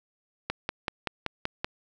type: click train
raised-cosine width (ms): 0.3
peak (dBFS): -12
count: 7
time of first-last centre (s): 0.5-1.645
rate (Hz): 5.24
effects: none